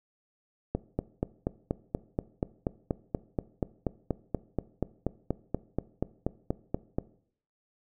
click train, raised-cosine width 2 ms, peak -14 dBFS, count 27, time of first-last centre 0.75-6.985 s, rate 4.17 Hz, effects noise-tail reverb RT60 0.6 s tail -19 dB re dry

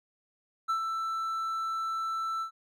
triangle tone with ADSR envelope, 1328 Hz, E6, 12 cents sharp, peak -23 dBFS, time 0.68-2.51 s, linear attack 20 ms, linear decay 92 ms, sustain -5 dB, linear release 95 ms, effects none

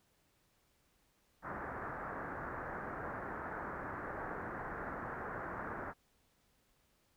white low-pass noise, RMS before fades -43 dBFS, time 1.42-5.94 s, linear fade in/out 50 ms, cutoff 1700 Hz, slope 48 dB/octave, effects pink hiss -74 dBFS RMS until 7.16 s

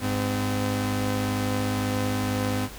sawtooth tone pair together, 101.91 / 255.9 Hz, G#2 / C4, -32 / -38 cents, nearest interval octave + major third, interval 1594 cents, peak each -23 dBFS, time 0-2.69 s, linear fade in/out 50 ms, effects added 50 Hz sine -45 dBFS peak until 2.78 s + pink hiss -42 dBFS RMS until 2.78 s

